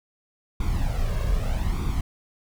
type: noise with flanger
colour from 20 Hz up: brown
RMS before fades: -24 dBFS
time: 0.6-2.01 s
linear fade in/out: 5 ms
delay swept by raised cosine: 0.85 to 1.85 ms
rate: 0.81 Hz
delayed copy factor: +0.7
effects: none